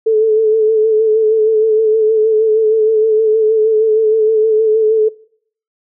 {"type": "tone with vibrato", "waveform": "sine", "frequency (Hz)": 437.3, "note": "A4", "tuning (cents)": -11, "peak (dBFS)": -8, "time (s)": [0.06, 5.09], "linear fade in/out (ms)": 10, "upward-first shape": "sine", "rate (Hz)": 6.4, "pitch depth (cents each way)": 35, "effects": ["noise-tail reverb RT60 0.6 s tail -22 dB re dry"]}